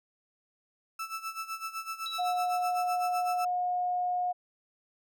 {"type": "tone with tremolo", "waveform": "35% pulse", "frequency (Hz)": 1318.5, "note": "E6", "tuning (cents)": 0, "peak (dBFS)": -31, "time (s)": [0.99, 3.45], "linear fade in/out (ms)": 5, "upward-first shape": "sine", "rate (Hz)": 7.9, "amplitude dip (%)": 80}
{"type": "tone with exponential decay", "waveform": "sine", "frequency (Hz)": 3907, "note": "B7", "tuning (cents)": -19, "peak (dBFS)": -33, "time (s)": [2.06, 2.89], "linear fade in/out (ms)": 1, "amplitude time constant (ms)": 180}
{"type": "tone", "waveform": "sine", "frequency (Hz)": 720, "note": "F#5", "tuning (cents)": -47, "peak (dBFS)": -27, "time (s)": [2.18, 4.33], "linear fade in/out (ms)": 20}
{"effects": []}